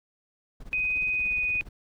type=noise with tremolo; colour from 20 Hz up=brown; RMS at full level=-42 dBFS; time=0.6-1.69 s; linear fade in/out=5 ms; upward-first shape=sine; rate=17 Hz; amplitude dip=85%
type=tone with pitch glide; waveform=sine; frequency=2503 to 2486 Hz; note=D#7 to D#7; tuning=+10 to -2 cents; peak=-24 dBFS; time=0.73-1.61 s; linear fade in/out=0 ms; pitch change=-12 cents; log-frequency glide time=1.09-1.35 s
effects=none